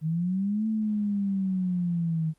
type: linear two-way sweep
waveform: sine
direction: up then down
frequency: 153 to 221 to 156.2 Hz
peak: -24 dBFS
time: 0.01-2.34 s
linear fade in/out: 50 ms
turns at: 0.67 s
effects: pink hiss -68 dBFS RMS until 2.38 s + Opus 24 kbps

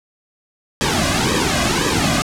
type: noise with flanger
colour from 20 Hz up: pink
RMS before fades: -17 dBFS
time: 0.81-2.22 s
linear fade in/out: 0 ms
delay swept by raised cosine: 1.4 to 2.26 ms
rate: 1.9 Hz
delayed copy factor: -0.85
effects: low-pass 8000 Hz 12 dB/octave

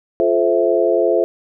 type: chord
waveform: sine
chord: F major seventh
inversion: none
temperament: equal with one note detuned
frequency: 349.2 / 432.2 / 523.3 / 659.3 Hz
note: F4 / A4 / C5 / E5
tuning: 0 / -31 / 0 / 0 cents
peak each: -18 dBFS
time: 0.2-1.24 s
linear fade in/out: 0 ms
effects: none

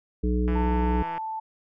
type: harmonic tone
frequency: 61.2 Hz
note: B1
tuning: 15 cents flat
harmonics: 1 / 3 / 5 / 7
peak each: -23 / -28 / -30 / -31 dBFS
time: 0.23-1.03 s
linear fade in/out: 10 ms
type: click train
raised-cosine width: 0.5 ms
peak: -23 dBFS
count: 117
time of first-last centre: 0.48-1.179 s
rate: 166 Hz
type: tone with pitch glide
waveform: sine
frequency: 893 to 881.2 Hz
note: A5 to A5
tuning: +25 to +2 cents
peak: -29 dBFS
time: 0.55-1.4 s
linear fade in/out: 10 ms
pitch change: -23 cents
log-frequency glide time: 0.89-1.17 s
effects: none

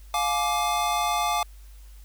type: chord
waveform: square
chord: D diminished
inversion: first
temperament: just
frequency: 704.8 / 845.8 / 1174.7 Hz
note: F5 / Ab5 / D6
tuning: +16 / +31 / 0 cents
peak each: -28 dBFS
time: 0.14-1.43 s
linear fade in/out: 2 ms
effects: added 50 Hz sine -43 dBFS peak until 2.04 s + white hiss -58 dBFS RMS until 2.04 s

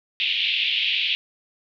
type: band-pass noise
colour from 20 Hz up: pink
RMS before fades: -23 dBFS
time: 0.2-1.15 s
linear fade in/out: 0 ms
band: 2500 to 3600 Hz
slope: 48 dB/octave
effects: none

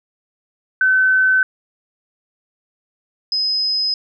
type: tone pair in turn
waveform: sine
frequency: 1523 / 5060 Hz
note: F#6 / D#8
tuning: +50 / +28 cents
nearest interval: octave + major sixth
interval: 2078 cents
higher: second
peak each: -11 / -16 dBFS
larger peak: first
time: 0.81-1.43 / 3.32-3.94 s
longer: neither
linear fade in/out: 2 ms
effects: none

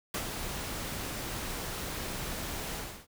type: noise with ADSR envelope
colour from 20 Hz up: pink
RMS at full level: -32 dBFS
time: 0.14-3.07 s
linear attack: 4 ms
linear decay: 74 ms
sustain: -5 dB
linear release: 320 ms
effects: none

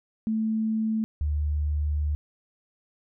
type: tone pair in turn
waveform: sine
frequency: 220 / 74.44 Hz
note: A3 / D2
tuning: 0 / +24 cents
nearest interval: octave + perfect fifth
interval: 1876 cents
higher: first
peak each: -23 dBFS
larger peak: neither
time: 0.27-1.04 / 1.21-2.15 s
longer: second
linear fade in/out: 0 ms
effects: none

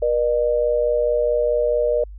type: tone pair together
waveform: sine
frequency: 479.4 / 604 Hz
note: A#4 / D5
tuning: +48 / +48 cents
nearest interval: major third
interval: 400 cents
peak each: -19 dBFS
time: 0.02-2.04 s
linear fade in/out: 5 ms
effects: added 50 Hz sine -34 dBFS peak until 2.18 s

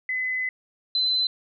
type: tone pair in turn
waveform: sine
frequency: 2022 / 4044 Hz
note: B6 / B7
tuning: +40 / +40 cents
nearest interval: octave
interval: 1200 cents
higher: second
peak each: -24 / -20 dBFS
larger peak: second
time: 0.09-0.49 / 0.95-1.27 s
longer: first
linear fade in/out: 2 ms
effects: none

